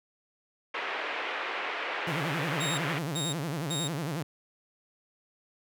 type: band-pass noise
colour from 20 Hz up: white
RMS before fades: -34 dBFS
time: 0.74-2.99 s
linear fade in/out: 5 ms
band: 370 to 2600 Hz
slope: 24 dB/octave
type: tone with vibrato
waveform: sawtooth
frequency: 154.1 Hz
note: D#3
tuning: 16 cents flat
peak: -27 dBFS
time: 2.07-4.23 s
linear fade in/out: 5 ms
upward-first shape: sine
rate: 11 Hz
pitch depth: 220 cents each way
type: tone bursts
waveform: 25% pulse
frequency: 3729 Hz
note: A#7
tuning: in tune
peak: -28 dBFS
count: 3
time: 2.6-3.88 s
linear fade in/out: 10 ms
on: 180 ms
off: 370 ms
effects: none